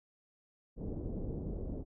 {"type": "low-pass noise", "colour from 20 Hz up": "pink", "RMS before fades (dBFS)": -39, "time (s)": [0.76, 1.85], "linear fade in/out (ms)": 50, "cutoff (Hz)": 480, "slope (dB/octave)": 24, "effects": []}